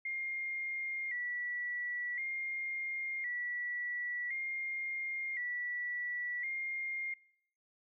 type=tone with vibrato; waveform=sine; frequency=2034 Hz; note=C7; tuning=50 cents flat; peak=-35 dBFS; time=0.05-7.14 s; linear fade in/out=5 ms; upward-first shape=square; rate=0.47 Hz; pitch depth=73 cents each way; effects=noise-tail reverb RT60 0.7 s tail -23 dB re dry